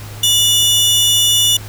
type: tone pair together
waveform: sawtooth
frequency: 2920 / 3515 Hz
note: F#7 / A7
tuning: -24 / -2 cents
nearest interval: minor third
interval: 322 cents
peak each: -10 dBFS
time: 0.23-1.57 s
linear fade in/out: 5 ms
effects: added 105 Hz sine -29 dBFS peak until 1.68 s + pink hiss -35 dBFS RMS until 1.68 s